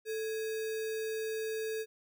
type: tone with sample-and-hold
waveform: sine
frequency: 440 Hz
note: A4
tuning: in tune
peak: -33 dBFS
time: 0.05-1.86 s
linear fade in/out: 50 ms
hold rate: 2100 Hz
effects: none